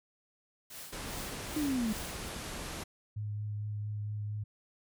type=noise with tremolo; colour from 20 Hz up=white; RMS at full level=-45 dBFS; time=0.7-2.29 s; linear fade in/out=5 ms; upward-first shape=sine; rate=2.5 Hz; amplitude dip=90%
type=low-pass noise; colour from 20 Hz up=pink; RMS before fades=-41 dBFS; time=0.92-2.84 s; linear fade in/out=10 ms; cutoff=12000 Hz; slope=48 dB/octave
type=linear sweep; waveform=sine; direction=down; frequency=311.3 to 207.7 Hz; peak=-29 dBFS; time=1.56-1.93 s; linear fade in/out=5 ms
type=tone with vibrato; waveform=sine; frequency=104.9 Hz; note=G#2; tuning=18 cents sharp; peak=-34 dBFS; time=3.16-4.44 s; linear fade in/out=10 ms; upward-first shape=triangle; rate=4.4 Hz; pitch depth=16 cents each way
effects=none